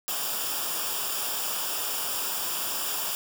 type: noise with comb filter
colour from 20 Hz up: white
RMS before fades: -30 dBFS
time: 0.08-3.15 s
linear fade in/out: 0 ms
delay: 0.48 ms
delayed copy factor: -0.7
effects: none